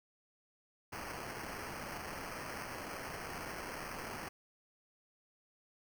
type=noise with sample-and-hold; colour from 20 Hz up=white; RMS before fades=-44 dBFS; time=0.92-4.29 s; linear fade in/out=10 ms; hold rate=3675 Hz; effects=none